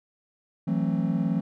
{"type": "chord", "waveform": "triangle", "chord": "F# half-diminished seventh", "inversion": "third", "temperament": "just", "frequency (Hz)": [166.5, 185, 222, 266.4], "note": ["E3", "F#3", "A3", "C4"], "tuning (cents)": [18, 0, 16, 31], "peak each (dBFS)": [-25, -26, -27, -29], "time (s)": [0.67, 1.41], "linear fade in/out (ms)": 10, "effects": []}